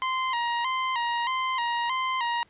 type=tone with vibrato; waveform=sawtooth; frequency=991 Hz; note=B5; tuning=6 cents sharp; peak=-21 dBFS; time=0.02-2.43 s; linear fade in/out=0 ms; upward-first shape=square; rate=1.6 Hz; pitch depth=82 cents each way; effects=pink hiss -61 dBFS RMS until 2.49 s + resampled to 8000 Hz